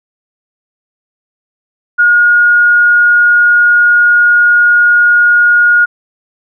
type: tone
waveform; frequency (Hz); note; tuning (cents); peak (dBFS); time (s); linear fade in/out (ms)
sine; 1435; F6; +47; -4; 1.98-5.86; 20
effects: none

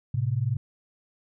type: tone pair together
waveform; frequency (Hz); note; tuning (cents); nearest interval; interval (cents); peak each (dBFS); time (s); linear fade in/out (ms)
sine; 110 / 130.81; A2 / C3; 0 / 0; minor third; 300; -26; 0.14-0.57; 5
effects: none

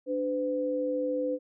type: tone pair together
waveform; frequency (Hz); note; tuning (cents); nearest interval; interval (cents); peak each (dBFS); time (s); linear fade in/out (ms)
sine; 293.7 / 506.9; D4 / B4; 0 / +45; major sixth; 945; -32 / -28; 0.06-1.39; 50
effects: none

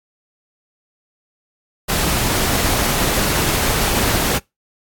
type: noise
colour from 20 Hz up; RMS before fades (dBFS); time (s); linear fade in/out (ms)
pink; -18; 1.88-4.39; 20
effects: noise-tail reverb RT60 0.2 s tail -24 dB re dry + AAC 64 kbps

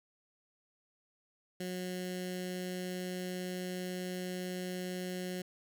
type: tone with notch filter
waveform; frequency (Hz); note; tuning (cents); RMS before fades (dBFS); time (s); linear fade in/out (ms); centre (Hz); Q
15% pulse; 182.1; F#3; -27; -39; 1.6-5.42; 5; 950; 0.72
effects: none

